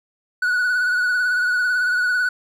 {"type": "tone with vibrato", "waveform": "triangle", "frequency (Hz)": 1473, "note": "F#6", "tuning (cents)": -8, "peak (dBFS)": -15, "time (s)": [0.42, 2.29], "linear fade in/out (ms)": 5, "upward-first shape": "triangle", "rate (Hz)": 18, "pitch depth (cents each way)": 47, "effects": []}